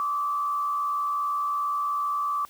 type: tone with frequency modulation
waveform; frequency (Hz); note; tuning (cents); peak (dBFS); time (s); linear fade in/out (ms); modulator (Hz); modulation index
sine; 1159; D6; -23; -24; 0-2.45; 0; 82.7; 0.56
effects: white hiss -54 dBFS RMS until 2.49 s + high-pass 60 Hz 12 dB/octave